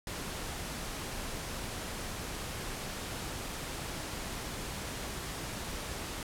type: noise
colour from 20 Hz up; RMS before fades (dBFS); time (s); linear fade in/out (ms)
pink; -39; 0.07-6.23; 2
effects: low-pass 12000 Hz 12 dB/octave